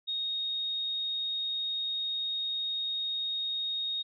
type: tone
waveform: sine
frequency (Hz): 3729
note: A#7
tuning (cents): 0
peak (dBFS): -30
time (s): 0.07-4.03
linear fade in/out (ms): 20
effects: none